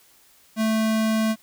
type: tone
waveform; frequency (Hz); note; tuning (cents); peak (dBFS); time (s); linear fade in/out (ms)
square; 220; A3; 0; -20; 0.56-1.36; 50
effects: white hiss -56 dBFS RMS until 1.42 s